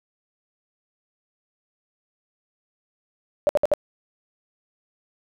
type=tone bursts; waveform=sine; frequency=587.3 Hz; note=D5; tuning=in tune; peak=-14 dBFS; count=4; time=3.47-3.737 s; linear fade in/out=0 ms; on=21 ms; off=61 ms; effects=none